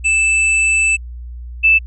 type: tone pair in turn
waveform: square / sine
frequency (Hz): 2637 / 2637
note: E7 / E7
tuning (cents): 0 / 0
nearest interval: unison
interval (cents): 0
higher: neither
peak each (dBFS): -12 / -7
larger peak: second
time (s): 0.04-0.97 / 1.63-1.79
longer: first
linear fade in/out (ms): 20
effects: added 60 Hz sine -27 dBFS peak until 1.86 s + resampled to 22050 Hz